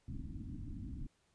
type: low-pass noise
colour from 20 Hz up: pink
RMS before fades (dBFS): -44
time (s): 0.08-1.07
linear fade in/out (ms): 5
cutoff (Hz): 310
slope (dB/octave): 96
effects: pink hiss -75 dBFS RMS until 1.34 s + resampled to 22050 Hz